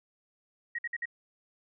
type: tone bursts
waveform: sine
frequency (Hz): 1892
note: A#6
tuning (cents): +25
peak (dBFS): -31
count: 4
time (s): 0.75-1.056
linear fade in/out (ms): 5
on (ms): 36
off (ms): 54
effects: none